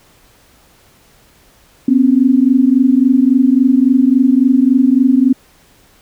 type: tone pair together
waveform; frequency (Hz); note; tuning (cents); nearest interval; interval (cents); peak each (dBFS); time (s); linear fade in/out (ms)
sine; 248.8 / 272.4; B3 / C#4; +13 / -30; major second; 157; -10; 1.88-5.33; 5
effects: pink hiss -49 dBFS RMS until 6.01 s